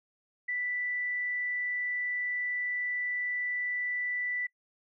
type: tone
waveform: sine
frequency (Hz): 1975.5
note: B6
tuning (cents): 0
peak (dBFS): -30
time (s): 0.48-4.47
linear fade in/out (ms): 10
effects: noise-tail reverb RT60 0.1 s tail -24 dB re dry